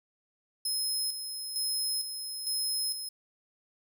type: tone with tremolo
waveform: 25% pulse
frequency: 5140 Hz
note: E8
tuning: 45 cents flat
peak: -24 dBFS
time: 0.65-3.09 s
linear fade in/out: 5 ms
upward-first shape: square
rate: 1.1 Hz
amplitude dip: 55%
effects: none